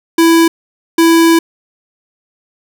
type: tone bursts at uneven times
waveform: square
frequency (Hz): 331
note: E4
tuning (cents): +7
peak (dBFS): -6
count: 2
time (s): 0.18-0.48 / 0.98-1.39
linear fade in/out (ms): 5
effects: none